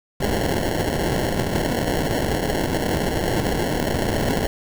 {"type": "noise with sample-and-hold", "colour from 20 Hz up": "white", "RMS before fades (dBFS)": -22, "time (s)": [0.2, 4.47], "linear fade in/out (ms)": 5, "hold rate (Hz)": 1225, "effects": []}